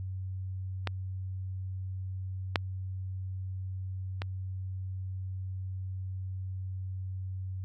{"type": "clicks", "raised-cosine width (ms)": 0.3, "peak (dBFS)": [-15, -8, -19], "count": 3, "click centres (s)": [0.873, 2.558, 4.219], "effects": ["added 94 Hz sine -34 dBFS peak until 7.64 s"]}